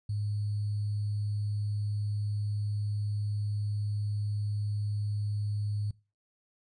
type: tone with sample-and-hold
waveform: sine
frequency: 103.83 Hz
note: G#2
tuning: in tune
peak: -29 dBFS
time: 0.09-5.91 s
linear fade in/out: 5 ms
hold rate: 4410 Hz
effects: noise-tail reverb RT60 0.3 s tail -22 dB re dry + resampled to 22050 Hz